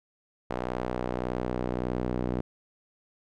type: tone with band-pass filter sweep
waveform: sawtooth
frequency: 61.74 Hz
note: B1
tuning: in tune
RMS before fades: -31 dBFS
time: 0.5-2.41 s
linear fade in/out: 5 ms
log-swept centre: 680 to 320 Hz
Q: 0.86
effects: none